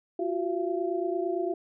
sine tone cluster, 345.3 / 374.1 / 680 Hz, F4 / F#4 / F5, -20 / +19 / -46 cents, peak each -30 / -30 / -33 dBFS, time 0.19-1.54 s, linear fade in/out 5 ms, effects none

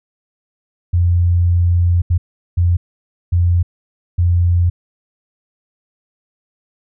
sine tone bursts at uneven times, 87.31 Hz, F2, in tune, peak -10 dBFS, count 5, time 0.93-2.02 / 2.1-2.18 / 2.57-2.77 / 3.32-3.63 / 4.18-4.7 s, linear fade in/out 10 ms, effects none

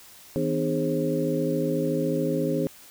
sine tone cluster, 161 / 252 / 305.9 / 413.5 / 533 Hz, E3 / B3 / D#4 / G#4 / C5, -41 / +35 / -29 / -8 / +32 cents, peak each -29 dBFS, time 0.36-2.67 s, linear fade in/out 0 ms, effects white hiss -49 dBFS RMS until 2.9 s

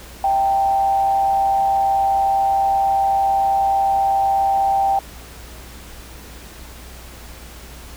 sine tone with frequency modulation, 784 Hz, G5, in tune, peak -14 dBFS, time 0.24-4.99 s, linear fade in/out 2 ms, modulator 129 Hz, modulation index 0.34, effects added 60 Hz sine -39 dBFS peak until 7.96 s + pink hiss -40 dBFS RMS until 7.96 s

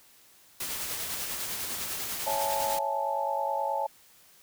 white noise with tremolo, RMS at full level -33 dBFS, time 0.6-2.79 s, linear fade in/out 5 ms, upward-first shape sine, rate 10 Hz, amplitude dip 30%
sine chord, A major seventh, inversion first, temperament equal, 554.4 / 659.3 / 830.6 / 880 Hz, C#5 / E5 / G#5 / A5, 0 / 0 / 0 / 0 cents, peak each -33 / -36 / -33 / -30 dBFS, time 2.26-3.87 s, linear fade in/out 10 ms
effects white hiss -58 dBFS RMS until 4.42 s

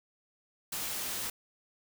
white noise, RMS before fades -36 dBFS, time 0.72-1.3 s, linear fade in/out 5 ms, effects none

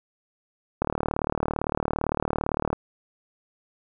click train, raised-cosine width 1 ms, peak -10 dBFS, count 73, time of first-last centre 0.82-2.73 s, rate 37.7 Hz, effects none

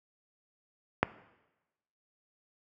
click, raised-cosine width 0.5 ms, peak -7 dBFS, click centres 1.03 s, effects noise-tail reverb RT60 1.0 s tail -17 dB re dry + high-pass 80 Hz 12 dB/octave

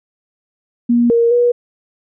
sine tone with pitch steps, 238.3 / 466.8 / 482.9 Hz, A#3 / A#4 / B4, +38 / +2 / -39 cents, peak -9 dBFS, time 0.89-1.52 s, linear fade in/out 10 ms, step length 210 ms, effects none

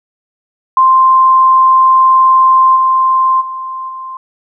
sine tone with level steps, 1046.5 Hz, C6, in tune, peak -4 / -7 / -19 / -22 dBFS, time 0.77-4.17 s, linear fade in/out 2 ms, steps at 2.75 / 3.4 / 3.88 s, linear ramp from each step 20 ms, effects none

